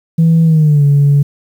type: tone with pitch glide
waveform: sine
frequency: 164 to 142.77 Hz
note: E3 to D3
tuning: -9 to -49 cents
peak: -4 dBFS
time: 0.18-1.23 s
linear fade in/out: 10 ms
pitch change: -240 cents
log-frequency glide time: 0.44-0.84 s
effects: tanh soft clip ceiling -3 dBFS + 7-bit